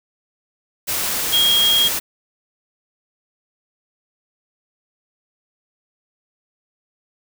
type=tone in noise; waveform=sine; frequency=3262 Hz; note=G#7; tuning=32 cents flat; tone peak=-13 dBFS; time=1.32-1.89 s; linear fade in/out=20 ms; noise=white; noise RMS=-22 dBFS; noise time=0.87-2 s; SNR=+6 dB; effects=none